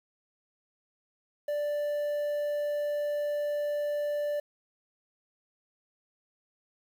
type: tone with quantisation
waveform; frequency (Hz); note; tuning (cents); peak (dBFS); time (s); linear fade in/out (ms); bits
triangle; 587.3; D5; 0; -26; 1.48-4.4; 5; 9
effects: none